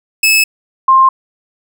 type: tone pair in turn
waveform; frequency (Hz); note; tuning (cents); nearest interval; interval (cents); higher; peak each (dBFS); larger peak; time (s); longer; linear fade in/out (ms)
sawtooth / sine; 2600 / 1057.1; E7 / C6; -24 / +17; octave + major third; 1559; first; -4; neither; 0.23-0.44 / 0.88-1.09; neither; 5
effects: none